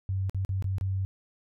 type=tone with dropouts; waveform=sine; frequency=95.8 Hz; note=G2; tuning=39 cents flat; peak=-26 dBFS; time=0.09-1.05 s; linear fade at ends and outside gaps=0 ms; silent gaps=0.296-0.346 / 0.449-0.492 / 0.624-0.643 / 0.783-0.811 s; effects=none